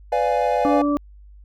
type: chord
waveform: triangle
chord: B diminished seventh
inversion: none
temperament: equal with one note detuned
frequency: 500.5 / 587.3 / 698.5 / 830.6 Hz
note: B4 / D5 / F5 / Ab5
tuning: +23 / 0 / 0 / 0 cents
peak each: -21 dBFS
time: 0.12-0.82 s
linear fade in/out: 5 ms
type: harmonic tone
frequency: 290.2 Hz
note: D4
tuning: 21 cents flat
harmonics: 1 / 2 / 4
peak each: -18 / -26 / -27 dBFS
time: 0.65-0.97 s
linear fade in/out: 0 ms
effects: added 50 Hz sine -42 dBFS peak until 1.44 s